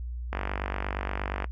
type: click train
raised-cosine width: 0.5 ms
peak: -15 dBFS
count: 55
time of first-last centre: 0.33-1.443 s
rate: 48.5 Hz
effects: noise-tail reverb RT60 0.1 s tail -20 dB re dry + added 60 Hz sine -32 dBFS peak until 1.51 s